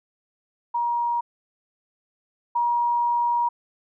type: tone pair in turn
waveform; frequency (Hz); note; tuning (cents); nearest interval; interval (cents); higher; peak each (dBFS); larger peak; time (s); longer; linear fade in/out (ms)
sine; 949 / 952.6; A#5 / A#5; +31 / +37; unison; 6; second; -21 / -19; second; 0.74-1.21 / 2.55-3.49; second; 10
effects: none